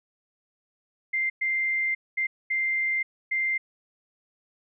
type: tone bursts at uneven times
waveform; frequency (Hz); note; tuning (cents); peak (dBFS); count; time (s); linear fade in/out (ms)
sine; 2093; C7; 0; -23; 5; 1.13-1.3 / 1.41-1.95 / 2.17-2.27 / 2.5-3.03 / 3.31-3.58; 10
effects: none